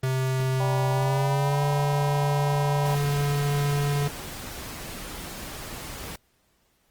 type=tone with pitch glide; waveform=square; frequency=130.81 to 143.48 Hz; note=C3 to D3; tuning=0 to -40 cents; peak=-23 dBFS; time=0.03-4.08 s; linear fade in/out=5 ms; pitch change=+160 cents; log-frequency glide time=0.9-1.62 s
type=harmonic tone; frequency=195.2 Hz; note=G3; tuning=7 cents flat; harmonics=3 / 4 / 5; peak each=-32 / -32 / -32 dBFS; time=0.6-2.95 s; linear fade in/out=2 ms
type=noise; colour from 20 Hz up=pink; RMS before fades=-37 dBFS; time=2.85-6.16 s; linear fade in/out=5 ms
effects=pink hiss -67 dBFS RMS until 6.9 s + Opus 24 kbps